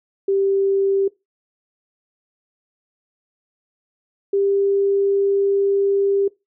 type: tone pair in turn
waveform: sine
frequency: 392 / 396.8 Hz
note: G4 / G4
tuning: 0 / +21 cents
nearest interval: unison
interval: 21 cents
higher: second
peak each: -15 dBFS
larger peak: neither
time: 0.28-1.08 / 4.33-6.28 s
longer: second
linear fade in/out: 5 ms
effects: noise-tail reverb RT60 0.2 s tail -21 dB re dry